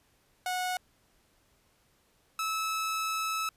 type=tone pair in turn; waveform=sawtooth; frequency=732 / 1302.2 Hz; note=F#5 / E6; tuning=-19 / -22 cents; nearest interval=minor seventh; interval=997 cents; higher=second; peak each=-26 dBFS; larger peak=neither; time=0.46-0.77 / 2.39-3.49 s; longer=second; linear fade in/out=2 ms; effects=pink hiss -68 dBFS RMS until 3.56 s + resampled to 32000 Hz